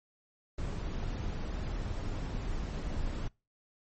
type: noise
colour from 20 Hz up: brown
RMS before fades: -35 dBFS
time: 0.58-3.28 s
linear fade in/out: 5 ms
effects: noise-tail reverb RT60 0.3 s tail -26 dB re dry + MP3 32 kbps